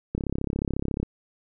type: click train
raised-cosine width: 3 ms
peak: -14 dBFS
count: 31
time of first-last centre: 0.15-1.03 s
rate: 34.1 Hz
effects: none